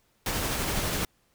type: noise with tremolo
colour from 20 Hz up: pink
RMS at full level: -28 dBFS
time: 0.26-1.05 s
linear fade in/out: 2 ms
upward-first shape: sine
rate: 12 Hz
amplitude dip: 25%
effects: pink hiss -68 dBFS RMS until 1.34 s